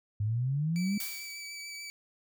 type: exponential sweep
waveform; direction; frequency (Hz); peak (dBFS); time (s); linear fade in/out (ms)
sine; up; 101.1 to 210; -27; 0.2-0.98; 5
type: tone with vibrato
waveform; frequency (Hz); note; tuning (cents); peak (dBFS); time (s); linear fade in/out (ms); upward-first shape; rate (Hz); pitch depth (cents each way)
20% pulse; 2300; D7; -37; -35; 0.76-1.9; 0; triangle; 6.8; 16
type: noise with exponential decay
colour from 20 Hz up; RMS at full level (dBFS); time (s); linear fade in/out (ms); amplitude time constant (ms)
blue; -35; 1-1.65; 2; 140
effects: none